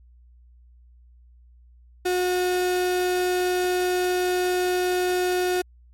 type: tone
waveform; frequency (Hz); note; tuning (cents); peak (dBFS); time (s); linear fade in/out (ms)
35% pulse; 362.5; F#4; -35; -19; 2.05-5.62; 10
effects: added 60 Hz sine -49 dBFS peak until 5.93 s + MP3 64 kbps